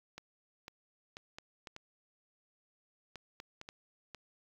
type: clicks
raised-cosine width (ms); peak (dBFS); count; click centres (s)
0.2; -28; 11; 0.18 / 0.681 / 1.169 / 1.385 / 1.672 / 1.764 / 3.157 / 3.401 / 3.614 / 3.689 / 4.147
effects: low-pass 7000 Hz 12 dB/octave + 9-bit